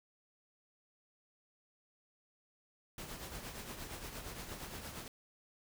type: noise with tremolo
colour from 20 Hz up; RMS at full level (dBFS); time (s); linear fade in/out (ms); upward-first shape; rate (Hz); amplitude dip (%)
pink; -44; 2.98-5.08; 2; triangle; 8.6; 55
effects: none